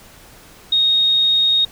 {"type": "tone", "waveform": "sine", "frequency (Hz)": 3729, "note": "A#7", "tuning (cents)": 0, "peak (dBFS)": -12, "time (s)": [0.72, 1.65], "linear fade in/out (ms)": 5, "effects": ["pink hiss -44 dBFS RMS until 1.71 s"]}